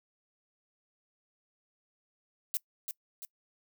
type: noise with echo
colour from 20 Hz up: violet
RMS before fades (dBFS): -31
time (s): 2.54-2.57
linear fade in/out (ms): 0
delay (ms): 340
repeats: 2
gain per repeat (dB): -6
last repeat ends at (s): 3.25
effects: noise-tail reverb RT60 0.1 s tail -23 dB re dry